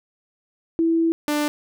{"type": "tone pair in turn", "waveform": ["sine", "sawtooth"], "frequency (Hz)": [329.6, 296.3], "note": ["E4", "D4"], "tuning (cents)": [0, 15], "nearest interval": "major second", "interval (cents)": 185, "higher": "first", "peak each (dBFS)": -16, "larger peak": "neither", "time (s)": [[0.79, 1.12], [1.28, 1.48]], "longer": "first", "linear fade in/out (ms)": 0, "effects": []}